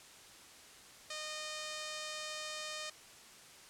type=tone; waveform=5% pulse; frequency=614 Hz; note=D#5; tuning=23 cents flat; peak=-29 dBFS; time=1.1-2.9 s; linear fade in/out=5 ms; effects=white hiss -56 dBFS RMS until 3.69 s + low-pass 9000 Hz 12 dB/octave